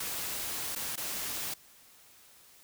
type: noise with dropouts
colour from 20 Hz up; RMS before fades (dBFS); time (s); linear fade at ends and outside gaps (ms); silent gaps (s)
white; -36; 0-1.54; 5; 0.752-0.759 / 0.958-0.975
effects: white hiss -58 dBFS RMS until 2.63 s